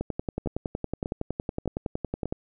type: two click trains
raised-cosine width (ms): 2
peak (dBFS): -17 / -15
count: 4 / 26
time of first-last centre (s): 0.46-2.256 / 0.01-2.325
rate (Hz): 1.67 / 10.8
effects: none